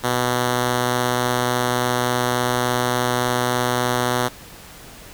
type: tone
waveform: 5% pulse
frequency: 123.47 Hz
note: B2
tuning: in tune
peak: -7 dBFS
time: 0.03-4.29 s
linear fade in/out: 20 ms
effects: pink hiss -41 dBFS RMS until 5.13 s